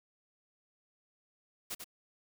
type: noise with echo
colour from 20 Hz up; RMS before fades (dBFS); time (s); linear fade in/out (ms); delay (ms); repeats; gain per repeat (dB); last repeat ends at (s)
white; -39; 1.7-1.75; 10; 94; 1; -6; 1.844
effects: none